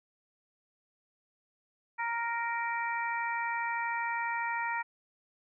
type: harmonic tone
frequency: 466.2 Hz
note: A#4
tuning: in tune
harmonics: 2 / 3 / 4 / 5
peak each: -33 / -39 / -36 / -39 dBFS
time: 1.98-4.83 s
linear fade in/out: 20 ms
effects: none